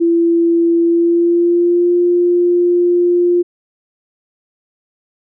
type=tone with pitch glide; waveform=sine; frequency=337.4 to 351.1 Hz; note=E4 to F4; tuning=+40 to +9 cents; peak=-9 dBFS; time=0-3.43 s; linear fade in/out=20 ms; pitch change=+69 cents; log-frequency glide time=0.82-1.94 s; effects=none